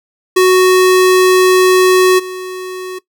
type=tone with level steps; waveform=square; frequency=370 Hz; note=F#4; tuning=in tune; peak=-6 / -22 dBFS; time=0.36-2.99 s; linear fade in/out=10 ms; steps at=2.18 s; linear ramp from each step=20 ms; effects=noise-tail reverb RT60 0.1 s tail -18 dB re dry